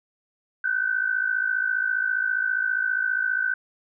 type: tone pair together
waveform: sine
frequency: 1486.1 / 1541 Hz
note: F#6 / G6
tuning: +7 / -30 cents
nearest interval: minor second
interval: 63 cents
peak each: -25 / -24 dBFS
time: 0.64-3.54 s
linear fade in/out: 5 ms
effects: none